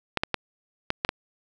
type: clicks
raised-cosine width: 0.3 ms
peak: -7 dBFS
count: 6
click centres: 0.173 / 0.235 / 0.343 / 0.904 / 1.049 / 1.091 s
effects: none